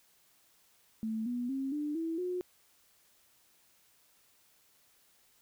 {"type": "tone with pitch steps", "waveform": "sine", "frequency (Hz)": [221, 243.8, 269, 296.7, 327.3, 361.1], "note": ["A3", "B3", "C4", "D4", "E4", "F#4"], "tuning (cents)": [8, -22, 48, 18, -12, -42], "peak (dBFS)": -32, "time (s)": [1.03, 2.41], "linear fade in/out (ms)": 0, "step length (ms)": 230, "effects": ["white hiss -67 dBFS RMS until 5.41 s"]}